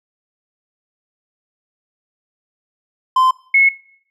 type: tone pair in turn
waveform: triangle / sine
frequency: 1034 / 2184 Hz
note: C6 / C#7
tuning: -21 / -26 cents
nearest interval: octave + minor second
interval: 1295 cents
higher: second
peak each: -8 dBFS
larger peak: neither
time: 3.16-3.31 / 3.54-3.69 s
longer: neither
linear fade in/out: 5 ms
effects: noise-tail reverb RT60 0.6 s tail -21 dB re dry